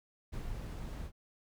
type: noise with ADSR envelope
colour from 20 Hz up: brown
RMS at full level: -38 dBFS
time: 0.32-1.12 s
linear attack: 22 ms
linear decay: 77 ms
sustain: -3 dB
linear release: 75 ms
effects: none